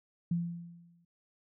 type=tone with exponential decay; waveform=sine; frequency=171.1 Hz; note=F3; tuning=35 cents flat; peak=-26 dBFS; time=0.31-1.05 s; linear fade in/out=5 ms; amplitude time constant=160 ms; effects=none